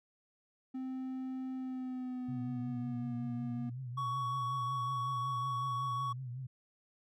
triangle tone with pitch glide, 260 to 239.8 Hz, C4 to A#3, -11 to +49 cents, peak -35 dBFS, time 0.74-3.7 s, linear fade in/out 10 ms, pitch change -140 cents, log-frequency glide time 1.55-3.15 s
sine tone with vibrato, 126.2 Hz, B2, 38 cents sharp, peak -39 dBFS, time 2.28-6.47 s, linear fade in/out 10 ms, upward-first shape triangle, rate 5.4 Hz, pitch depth 110 cents each way
triangle tone, 1119 Hz, C#6, 16 cents sharp, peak -32 dBFS, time 3.97-6.13 s, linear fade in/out 10 ms
effects none

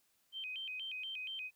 sine tone with vibrato, 2802 Hz, F7, 5 cents sharp, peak -40 dBFS, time 0.32-1.51 s, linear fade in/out 50 ms, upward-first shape square, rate 4.2 Hz, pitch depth 190 cents each way, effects white hiss -75 dBFS RMS until 1.55 s

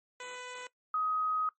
10% pulse / sine tone pair in turn, 498.4 / 1258.8 Hz, B4 / D#6, +16 / +20 cents, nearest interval octave + major third, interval 1604 cents, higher second, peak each -33 / -28 dBFS, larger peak second, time 0.2-0.67 / 0.94-1.49 s, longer second, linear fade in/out 2 ms, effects noise-tail reverb RT60 0.1 s tail -18 dB re dry + MP3 32 kbps

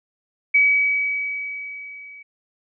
sine tone with level ramp, 2275 Hz, C#7, 44 cents sharp, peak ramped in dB -11 to -39 dBFS, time 0.54-2.23 s, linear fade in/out 10 ms, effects none

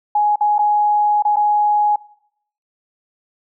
sine tone with dropouts, 835 Hz, G#5, 9 cents sharp, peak -12 dBFS, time 0.15-1.96 s, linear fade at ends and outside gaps 5 ms, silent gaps 0.359-0.408 / 0.583-0.59 / 1.224-1.25 / 1.36-1.367 s, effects noise-tail reverb RT60 0.7 s tail -22 dB re dry

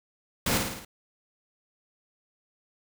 pink noise with echo, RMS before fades -26 dBFS, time 0.46-0.58 s, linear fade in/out 5 ms, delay 54 ms, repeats 5, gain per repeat -4 dB, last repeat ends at 0.85 s, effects none

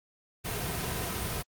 pink noise with comb filter, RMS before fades -33 dBFS, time 0.44-1.43 s, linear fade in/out 20 ms, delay 3.5 ms, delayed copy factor -0.5, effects Opus 32 kbps

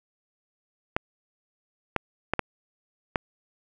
clicks, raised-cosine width 0.5 ms, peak -8 dBFS, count 5, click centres 0.965 / 1.963 / 2.336 / 2.393 / 3.158 s, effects none

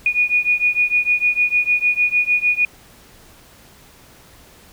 sine beating tone pair, 2454 / 2460.6 Hz, D#7 / D#7, -25 / -20 cents, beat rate 6.6 Hz, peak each -17 / -18 dBFS, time 0.06-2.65 s, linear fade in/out 2 ms, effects pink hiss -47 dBFS RMS until 4.72 s

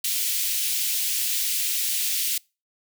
white high-pass noise, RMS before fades -25 dBFS, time 0.04-2.38 s, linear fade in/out 5 ms, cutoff 2400 Hz, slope 24 dB/octave, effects noise-tail reverb RT60 0.3 s tail -26 dB re dry

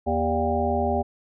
harmonic tone with a mistuned harmonic, 79.5 Hz, D#2, 38 cents sharp, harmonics 1 / 3 / 5 / 7 / 9 / 10, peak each -28 / -28 / -28 / -28 / -28 / -28 dBFS, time 0.06-1.03 s, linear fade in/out 20 ms, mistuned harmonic 7, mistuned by +86 cents, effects none

